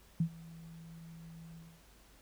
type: tone with ADSR envelope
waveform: sine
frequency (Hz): 164.81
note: E3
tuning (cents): 0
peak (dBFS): -25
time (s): 0.2-1.84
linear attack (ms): 5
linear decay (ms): 79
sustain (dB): -23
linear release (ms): 280
effects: added 50 Hz sine -63 dBFS peak until 2.21 s + pink hiss -63 dBFS RMS until 2.21 s